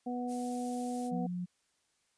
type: harmonic tone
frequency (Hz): 246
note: B3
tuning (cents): -7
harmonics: 1 / 2 / 3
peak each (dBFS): -35 / -42 / -40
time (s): 0.06-1.27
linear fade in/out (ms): 10
type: noise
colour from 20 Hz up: violet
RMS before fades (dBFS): -44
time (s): 0.27-1.11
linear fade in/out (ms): 50
type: tone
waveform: sine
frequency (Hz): 178.4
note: F3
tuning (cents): +37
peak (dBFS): -34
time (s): 1.11-1.46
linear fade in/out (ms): 20
effects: white hiss -75 dBFS RMS until 2.17 s + resampled to 22050 Hz